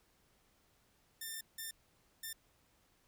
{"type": "tone bursts at uneven times", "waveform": "5% pulse", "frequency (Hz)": 1794, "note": "A6", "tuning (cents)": 33, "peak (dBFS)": -31, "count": 3, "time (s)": [[1.21, 1.41], [1.58, 1.71], [2.23, 2.33]], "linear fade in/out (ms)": 5, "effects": ["pink hiss -72 dBFS RMS until 3.07 s"]}